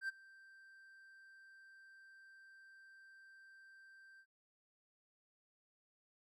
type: tone with ADSR envelope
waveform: triangle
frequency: 1568 Hz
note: G6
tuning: in tune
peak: -34 dBFS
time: 0.01-4.26 s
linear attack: 75 ms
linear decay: 20 ms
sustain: -23 dB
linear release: 65 ms
effects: none